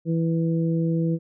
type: harmonic tone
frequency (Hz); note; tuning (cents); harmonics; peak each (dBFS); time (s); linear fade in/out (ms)
164.81; E3; 0; 1 / 2 / 3; -21 / -27 / -31; 0.05-1.19; 50
effects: none